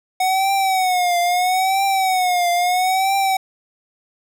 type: tone with vibrato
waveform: square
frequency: 740 Hz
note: F#5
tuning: in tune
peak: -16 dBFS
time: 0.2-3.37 s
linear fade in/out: 5 ms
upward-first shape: triangle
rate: 0.76 Hz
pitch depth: 110 cents each way
effects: none